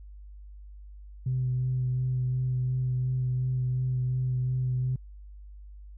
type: tone with vibrato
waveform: sine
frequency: 127.6 Hz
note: C3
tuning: 43 cents flat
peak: -24 dBFS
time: 1.26-4.96 s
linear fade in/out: 5 ms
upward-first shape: sine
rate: 2.8 Hz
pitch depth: 14 cents each way
effects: tanh soft clip ceiling -20 dBFS + added 50 Hz sine -43 dBFS peak until 5.97 s